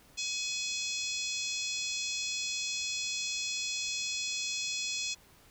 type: harmonic tone with a mistuned harmonic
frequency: 846 Hz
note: G#5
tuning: 32 cents sharp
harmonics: 3 / 4 / 5 / 6 / 7 / 8 / 9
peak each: -38 / -39 / -40 / -41 / -41 / -42 / -43 dBFS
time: 0.17-5.15 s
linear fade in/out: 20 ms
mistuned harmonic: 7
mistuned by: -27 cents
effects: pink hiss -60 dBFS RMS until 5.5 s